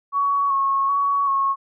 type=tone with vibrato; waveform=sine; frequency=1108.7 Hz; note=C#6; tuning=in tune; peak=-17 dBFS; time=0.12-1.56 s; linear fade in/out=50 ms; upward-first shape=square; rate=1.3 Hz; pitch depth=22 cents each way; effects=none